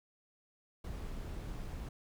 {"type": "noise", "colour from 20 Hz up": "brown", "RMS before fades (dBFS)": -42, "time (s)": [0.84, 1.89], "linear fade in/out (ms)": 5, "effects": []}